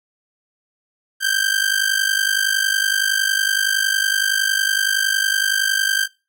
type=ring-modulated tone; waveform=sawtooth; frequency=1570 Hz; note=G6; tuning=2 cents sharp; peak=-10 dBFS; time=1.2-6.08 s; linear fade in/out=50 ms; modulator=25.4 Hz; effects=noise-tail reverb RT60 0.3 s tail -24 dB re dry